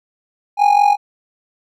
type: tone with amplitude modulation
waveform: triangle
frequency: 820 Hz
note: G#5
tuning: 22 cents flat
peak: -4 dBFS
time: 0.57-0.97 s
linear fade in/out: 50 ms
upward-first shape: sine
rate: 45.5 Hz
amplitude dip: 75%
effects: none